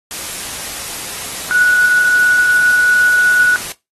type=tone in noise; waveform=sine; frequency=1470 Hz; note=F#6; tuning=12 cents flat; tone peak=-8 dBFS; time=1.51-3.56 s; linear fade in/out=0 ms; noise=white; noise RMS=-25 dBFS; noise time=0.11-3.72 s; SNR=+14 dB; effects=noise-tail reverb RT60 0.2 s tail -19 dB re dry + AAC 32 kbps